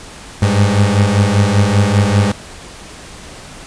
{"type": "beating tone pair", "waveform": "30% pulse", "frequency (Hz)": [98.9, 104], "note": ["G2", "G#2"], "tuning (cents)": [16, 3], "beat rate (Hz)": 5.1, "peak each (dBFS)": -10, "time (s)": [0.42, 2.32], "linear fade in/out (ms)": 5, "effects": ["pink hiss -34 dBFS RMS until 3.66 s", "resampled to 22050 Hz"]}